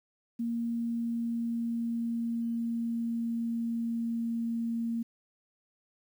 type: tone with pitch glide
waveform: sine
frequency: 233.1 to 231 Hz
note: A#3 to A#3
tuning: 0 to -16 cents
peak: -29 dBFS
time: 0.39-5.03 s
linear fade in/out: 10 ms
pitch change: -16 cents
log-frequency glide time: 0.59-4.62 s
effects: 10-bit